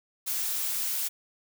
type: noise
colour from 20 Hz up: blue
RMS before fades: -30 dBFS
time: 0.26-1.09 s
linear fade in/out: 20 ms
effects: none